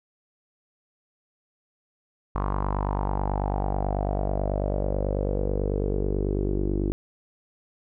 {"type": "tone with low-pass filter sweep", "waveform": "sawtooth", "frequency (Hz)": 49.14, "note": "G1", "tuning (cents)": 5, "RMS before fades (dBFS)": -26, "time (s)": [2.35, 6.92], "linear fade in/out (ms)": 0, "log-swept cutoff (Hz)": [1100, 340], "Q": 4.8, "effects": []}